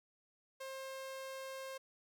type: tone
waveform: sawtooth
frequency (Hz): 532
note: C5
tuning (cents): +29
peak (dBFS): -40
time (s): 0.6-1.78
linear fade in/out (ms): 10
effects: none